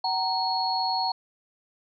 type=tone cluster; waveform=sine; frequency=755 / 931 / 4334 Hz; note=F#5 / A#5 / C#8; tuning=+35 / -2 / -40 cents; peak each=-28 dBFS; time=0.04-1.12 s; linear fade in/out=5 ms; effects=none